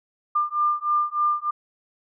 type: beating tone pair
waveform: sine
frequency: 1196 / 1199.3 Hz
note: D6 / D6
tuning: +31 / +36 cents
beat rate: 3.3 Hz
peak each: -23 dBFS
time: 0.35-1.51 s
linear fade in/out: 10 ms
effects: none